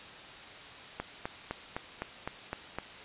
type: click train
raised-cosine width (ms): 0.5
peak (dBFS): -19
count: 8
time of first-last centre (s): 1-2.786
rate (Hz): 3.92
effects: white hiss -47 dBFS RMS until 3.04 s + resampled to 8000 Hz